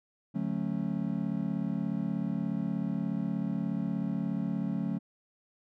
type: chord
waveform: triangle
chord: D major seventh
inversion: none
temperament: just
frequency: 146.83 / 183.54 / 220.2 / 275.3 Hz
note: D3 / F#3 / A3 / C#4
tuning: 0 / -14 / +2 / -12 cents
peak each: -36 / -31 / -32 / -35 dBFS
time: 0.34-4.99 s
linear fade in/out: 20 ms
effects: none